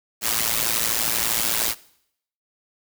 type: noise with amplitude modulation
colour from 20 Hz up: white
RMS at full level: -19 dBFS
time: 0.21-1.75 s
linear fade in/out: 50 ms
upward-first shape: sine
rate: 113 Hz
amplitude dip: 85%
effects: noise-tail reverb RT60 0.7 s tail -20 dB re dry